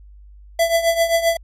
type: tone with tremolo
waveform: square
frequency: 668 Hz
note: E5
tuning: 23 cents sharp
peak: -12 dBFS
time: 0.59-1.37 s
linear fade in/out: 5 ms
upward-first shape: triangle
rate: 7.6 Hz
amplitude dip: 80%
effects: added 50 Hz sine -40 dBFS peak until 1.43 s + MP3 64 kbps